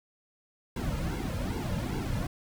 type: noise with flanger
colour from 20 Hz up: brown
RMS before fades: -32 dBFS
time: 0.76-2.27 s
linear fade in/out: 5 ms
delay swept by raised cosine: 1.6 to 2.7 ms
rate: 2.5 Hz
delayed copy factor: -0.9
effects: none